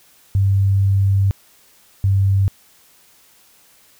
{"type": "tone pair in turn", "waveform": "sine", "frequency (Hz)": [98, 97.6], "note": ["G2", "G2"], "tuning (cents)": [0, -7], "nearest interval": "unison", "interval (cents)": 7, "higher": "first", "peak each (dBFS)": -12, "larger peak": "neither", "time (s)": [[0.35, 1.31], [2.04, 2.48]], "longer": "first", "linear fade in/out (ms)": 0, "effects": ["white hiss -52 dBFS RMS until 3.99 s"]}